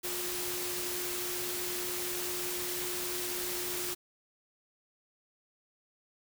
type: tone in noise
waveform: sine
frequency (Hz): 357.6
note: F4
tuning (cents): +41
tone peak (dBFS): -40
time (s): 0.03-3.95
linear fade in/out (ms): 20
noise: white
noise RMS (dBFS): -36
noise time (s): 0.03-3.95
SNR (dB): -7
effects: none